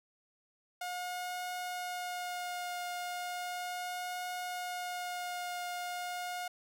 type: tone with vibrato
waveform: sawtooth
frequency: 717 Hz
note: F5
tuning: 45 cents sharp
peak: -33 dBFS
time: 0.81-6.48 s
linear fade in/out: 5 ms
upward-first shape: triangle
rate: 0.36 Hz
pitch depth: 14 cents each way
effects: none